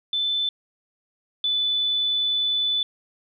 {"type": "tone pair in turn", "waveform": "sine", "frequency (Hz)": [3520, 3490], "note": ["A7", "A7"], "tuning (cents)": [0, -15], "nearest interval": "unison", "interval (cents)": 15, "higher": "first", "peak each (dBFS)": [-21, -20], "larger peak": "second", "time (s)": [[0.13, 0.49], [1.44, 2.83]], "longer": "second", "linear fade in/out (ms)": 2, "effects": []}